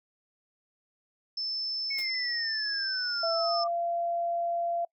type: tone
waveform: sine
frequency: 5274 Hz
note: E8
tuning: in tune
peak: -30 dBFS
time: 1.37-3.64 s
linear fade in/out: 5 ms
type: exponential sweep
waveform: sine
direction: down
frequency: 2220 to 1174.7 Hz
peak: -33 dBFS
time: 1.9-3.68 s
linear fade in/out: 10 ms
type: noise with exponential decay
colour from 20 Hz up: white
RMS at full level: -39 dBFS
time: 1.98-2.1 s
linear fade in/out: 5 ms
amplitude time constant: 25 ms
type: tone with pitch glide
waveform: sine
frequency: 665 to 685.7 Hz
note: E5 to F5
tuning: +15 to -32 cents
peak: -27 dBFS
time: 3.23-4.85 s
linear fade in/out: 5 ms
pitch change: +53 cents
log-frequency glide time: 3.34-3.54 s
effects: noise-tail reverb RT60 0.1 s tail -25 dB re dry